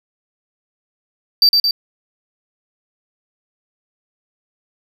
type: tone with echo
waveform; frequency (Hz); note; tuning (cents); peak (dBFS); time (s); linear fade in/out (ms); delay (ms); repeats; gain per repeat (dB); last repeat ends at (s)
triangle; 4654; D8; -17; -6; 1.42-1.49; 2; 110; 2; -3; 1.71
effects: none